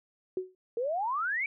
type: tone with exponential decay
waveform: sine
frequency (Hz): 371.3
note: F#4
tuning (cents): +6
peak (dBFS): -25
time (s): 0.37-0.55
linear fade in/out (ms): 2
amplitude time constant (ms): 37
type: exponential sweep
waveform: sine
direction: up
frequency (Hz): 450 to 2346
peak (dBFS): -28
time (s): 0.77-1.46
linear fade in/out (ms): 2
effects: none